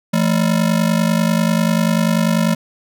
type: ring-modulated tone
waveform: square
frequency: 196 Hz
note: G3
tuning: in tune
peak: -11 dBFS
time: 0.13-2.55 s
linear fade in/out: 10 ms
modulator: 25.1 Hz
effects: none